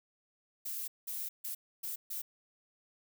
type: noise bursts at uneven times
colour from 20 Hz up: violet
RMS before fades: -39 dBFS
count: 5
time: 0.65-0.88 / 1.07-1.29 / 1.44-1.55 / 1.83-1.96 / 2.1-2.22 s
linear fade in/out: 10 ms
effects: none